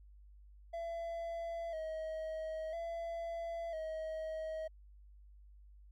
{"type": "tone with vibrato", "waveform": "triangle", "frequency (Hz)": 653, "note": "E5", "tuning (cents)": -17, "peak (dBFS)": -36, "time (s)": [0.73, 4.68], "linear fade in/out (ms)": 10, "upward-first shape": "square", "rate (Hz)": 0.5, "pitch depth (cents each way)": 51, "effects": ["added 50 Hz sine -55 dBFS peak until 5.91 s", "MP3 64 kbps"]}